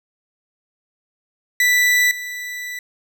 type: tone with level steps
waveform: 40% pulse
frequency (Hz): 1975.5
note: B6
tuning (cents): 0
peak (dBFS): -12 / -26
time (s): 1.6-2.79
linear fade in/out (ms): 2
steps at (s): 2.11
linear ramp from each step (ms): 2
effects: none